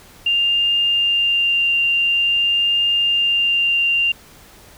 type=tone with vibrato; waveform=sine; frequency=2794 Hz; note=F7; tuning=in tune; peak=-14 dBFS; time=0.26-4.12 s; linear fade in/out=5 ms; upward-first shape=triangle; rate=0.48 Hz; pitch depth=9 cents each way; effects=pink hiss -45 dBFS RMS until 4.77 s